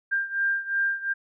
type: beating tone pair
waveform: sine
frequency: 1592 / 1594.8 Hz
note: G6 / G6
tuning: +26 / +29 cents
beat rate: 2.8 Hz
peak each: -25 / -28 dBFS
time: 0.11-1.14 s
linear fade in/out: 20 ms
effects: none